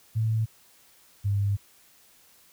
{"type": "tone pair in turn", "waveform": "sine", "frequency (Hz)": [111, 100.58], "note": ["A2", "G2"], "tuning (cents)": [16, 45], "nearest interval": "major second", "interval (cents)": 171, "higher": "first", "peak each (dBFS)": -22, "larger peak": "neither", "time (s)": [[0.15, 0.46], [1.24, 1.57]], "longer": "second", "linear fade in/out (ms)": 20, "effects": ["white hiss -58 dBFS RMS until 2.52 s"]}